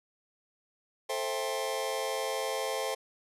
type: chord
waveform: sawtooth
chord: A minor seventh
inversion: none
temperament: just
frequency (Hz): 440 / 528 / 660 / 792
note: A4 / C5 / E5 / G5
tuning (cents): 0 / +16 / +2 / +18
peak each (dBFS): -32 / -30 / -34 / -34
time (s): 1.09-2.95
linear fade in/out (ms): 10
effects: resampled to 32000 Hz